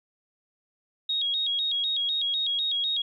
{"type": "tone with vibrato", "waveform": "sine", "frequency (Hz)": 3520, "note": "A7", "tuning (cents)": 0, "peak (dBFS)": -24, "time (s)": [1.09, 3.02], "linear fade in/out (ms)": 5, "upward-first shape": "square", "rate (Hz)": 4, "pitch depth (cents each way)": 110, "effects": ["11-bit"]}